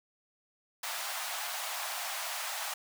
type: high-pass noise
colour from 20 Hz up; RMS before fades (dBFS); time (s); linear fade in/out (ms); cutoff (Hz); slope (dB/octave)
pink; -37; 0.83-2.74; 5; 660; 48
effects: none